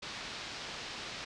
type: low-pass noise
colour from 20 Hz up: white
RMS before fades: -43 dBFS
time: 0.02-1.25 s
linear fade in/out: 10 ms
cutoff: 5000 Hz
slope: 24 dB/octave
effects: resampled to 22050 Hz